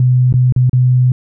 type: tone with dropouts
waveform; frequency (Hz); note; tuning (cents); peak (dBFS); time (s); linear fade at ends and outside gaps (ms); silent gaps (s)
sine; 126.2; B2; +38; -7; 0-1.12; 2; 0.326-0.339 / 0.524-0.562 / 0.696-0.731
effects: none